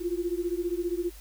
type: beating tone pair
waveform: sine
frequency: 341.7 / 356.7 Hz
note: F4 / F4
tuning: -38 / +37 cents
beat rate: 15 Hz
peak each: -30 dBFS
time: 0-1.11 s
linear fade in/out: 20 ms
effects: added 50 Hz sine -45 dBFS peak until 1.2 s + white hiss -52 dBFS RMS until 1.2 s